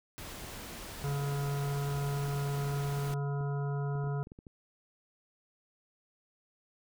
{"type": "noise", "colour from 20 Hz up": "pink", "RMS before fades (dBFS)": -44, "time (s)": [0.18, 3.14], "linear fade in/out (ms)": 0}
{"type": "harmonic tone", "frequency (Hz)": 141.5, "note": "C#3", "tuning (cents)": 36, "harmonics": [1, 3, 5, 7, 9, 10], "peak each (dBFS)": [-31, -41, -45, -48, -50, -51], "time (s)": [1.04, 4.23], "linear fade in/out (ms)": 0}
{"type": "clicks", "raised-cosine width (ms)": 3, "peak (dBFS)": -36, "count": 12, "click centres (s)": [2.283, 2.358, 2.668, 2.721, 3.409, 3.954, 4.042, 4.073, 4.271, 4.319, 4.389, 4.468]}
{"effects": []}